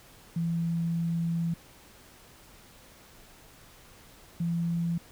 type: tone pair in turn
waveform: sine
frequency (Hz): 167.6 / 169.25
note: E3 / E3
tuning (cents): +29 / +46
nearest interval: unison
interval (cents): 17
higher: second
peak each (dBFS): -26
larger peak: neither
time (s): 0.36-1.54 / 4.4-4.98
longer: first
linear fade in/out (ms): 5
effects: pink hiss -54 dBFS RMS until 5.11 s